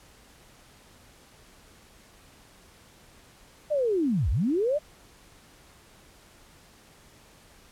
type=linear two-way sweep; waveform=sine; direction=down then up; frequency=622.3 to 49 to 622.3 Hz; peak=-22 dBFS; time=3.7-4.79 s; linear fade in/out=20 ms; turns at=4.3 s; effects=pink hiss -55 dBFS RMS until 7.71 s + low-pass 12000 Hz 12 dB/octave